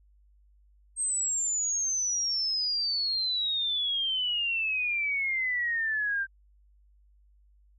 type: exponential sweep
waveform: sine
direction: down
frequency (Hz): 8440 to 1568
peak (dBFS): -26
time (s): 0.96-6.27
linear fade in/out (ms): 50
effects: added 50 Hz sine -58 dBFS peak until 7.78 s